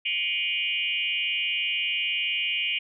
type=tone with frequency modulation; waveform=sine; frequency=2652 Hz; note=E7; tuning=10 cents sharp; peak=-24 dBFS; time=0.05-2.79 s; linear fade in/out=10 ms; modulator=177 Hz; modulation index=2.3; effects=none